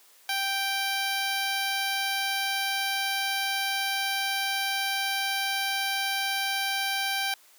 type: tone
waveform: 10% pulse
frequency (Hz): 784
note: G5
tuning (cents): 0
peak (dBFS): -18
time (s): 0.29-7.34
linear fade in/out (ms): 2
effects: white hiss -57 dBFS RMS until 7.58 s + high-pass 400 Hz 12 dB/octave